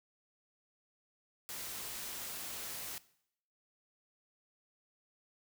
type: noise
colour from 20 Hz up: white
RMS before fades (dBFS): -43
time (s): 1.49-2.98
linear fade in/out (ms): 0
effects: noise-tail reverb RT60 0.7 s tail -19 dB re dry